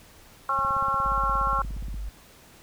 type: harmonic tone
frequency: 271.7 Hz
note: C#4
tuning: 35 cents flat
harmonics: 2 / 3 / 4 / 5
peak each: -37 / -33 / -25 / -26 dBFS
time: 0.49-1.62 s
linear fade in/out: 2 ms
type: click train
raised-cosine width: 5 ms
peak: -26 dBFS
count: 24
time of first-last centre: 0.59-1.943 s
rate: 17 Hz
type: tone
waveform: sine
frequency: 50 Hz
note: G1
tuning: 35 cents sharp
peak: -30 dBFS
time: 1.05-2.09 s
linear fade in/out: 0 ms
effects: pink hiss -52 dBFS RMS until 2.62 s